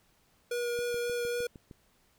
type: tone with vibrato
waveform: square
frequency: 480 Hz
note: B4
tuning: 49 cents flat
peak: -31 dBFS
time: 0.51-1.47 s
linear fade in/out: 5 ms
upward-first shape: sine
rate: 3.7 Hz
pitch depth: 9 cents each way
type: click train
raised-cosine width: 3 ms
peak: -34 dBFS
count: 7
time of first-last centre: 0.79-1.712 s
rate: 6.51 Hz
effects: pink hiss -68 dBFS RMS until 2.18 s